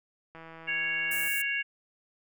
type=click train; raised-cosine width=0.5 ms; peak=-32 dBFS; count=152; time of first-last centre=0.35-1.276 s; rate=163 Hz
type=harmonic tone; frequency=554.4 Hz; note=C#5; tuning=in tune; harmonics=3 / 4 / 5; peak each=-32 / -32 / -32 dBFS; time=0.67-1.63 s; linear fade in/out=20 ms
type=high-pass noise; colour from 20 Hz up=white; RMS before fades=-35 dBFS; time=1.11-1.42 s; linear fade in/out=5 ms; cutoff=8100 Hz; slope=24 dB/octave
effects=none